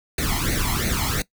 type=noise with flanger; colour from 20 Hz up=pink; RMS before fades=-23 dBFS; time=0.18-1.22 s; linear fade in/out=2 ms; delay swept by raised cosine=0.47 to 0.98 ms; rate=2.9 Hz; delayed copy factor=+0.85; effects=noise-tail reverb RT60 0.1 s tail -20 dB re dry